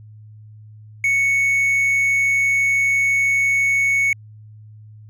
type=tone; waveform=triangle; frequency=2217 Hz; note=C#7; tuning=in tune; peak=-13 dBFS; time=1.04-4.13 s; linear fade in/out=2 ms; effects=added 107 Hz sine -39 dBFS peak until 5.09 s